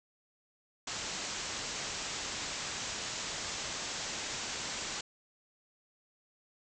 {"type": "low-pass noise", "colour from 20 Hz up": "white", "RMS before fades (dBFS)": -39, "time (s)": [0.87, 5.01], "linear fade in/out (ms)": 5, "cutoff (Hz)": 7700, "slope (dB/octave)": 96, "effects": []}